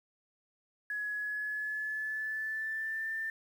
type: tone with pitch glide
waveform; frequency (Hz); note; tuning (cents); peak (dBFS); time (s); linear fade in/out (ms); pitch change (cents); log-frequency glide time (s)
sine; 1685 to 1785.2; G#6 to A6; +25 to +25; -33; 0.9-3.3; 2; +100; 1.15-3.13
effects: 10-bit